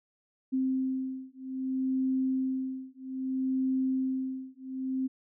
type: beating tone pair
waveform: sine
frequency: 261.6 / 262.22 Hz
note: C4 / C4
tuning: 0 / +4 cents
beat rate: 0.62 Hz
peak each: -31 dBFS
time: 0.52-5.08 s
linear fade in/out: 20 ms
effects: none